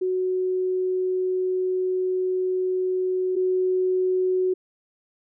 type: tone pair in turn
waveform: sine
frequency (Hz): 370 / 370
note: F#4 / F#4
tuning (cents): 0 / 0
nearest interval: unison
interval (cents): 0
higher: neither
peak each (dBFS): -21 / -19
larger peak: second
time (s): 0.01-3.36 / 3.36-4.54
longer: first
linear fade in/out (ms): 10
effects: none